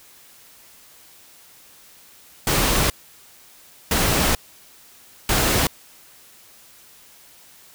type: noise bursts at uneven times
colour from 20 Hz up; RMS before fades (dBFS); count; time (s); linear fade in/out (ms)
pink; -19; 3; 2.47-2.9 / 3.91-4.35 / 5.29-5.67; 2
effects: white hiss -49 dBFS RMS until 7.74 s